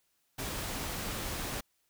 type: noise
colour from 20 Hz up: pink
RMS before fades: -37 dBFS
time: 0.38-1.61 s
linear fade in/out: 10 ms
effects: white hiss -75 dBFS RMS until 1.89 s